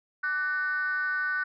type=tone with frequency modulation; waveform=sine; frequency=1498 Hz; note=F#6; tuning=21 cents sharp; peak=-25 dBFS; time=0.23-1.44 s; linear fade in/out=10 ms; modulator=330 Hz; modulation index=0.58; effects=tanh soft clip ceiling -21 dBFS